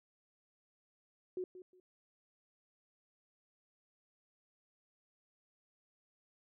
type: tone with echo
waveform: sine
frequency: 366.8 Hz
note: F#4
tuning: 15 cents flat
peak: -36 dBFS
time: 1.37-1.44 s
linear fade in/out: 2 ms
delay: 180 ms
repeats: 2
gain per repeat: -13 dB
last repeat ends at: 1.8 s
effects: none